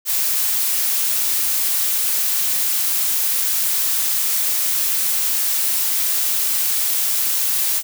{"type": "noise", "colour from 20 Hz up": "blue", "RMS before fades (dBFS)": -19, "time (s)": [0.05, 7.83], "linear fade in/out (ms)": 50, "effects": []}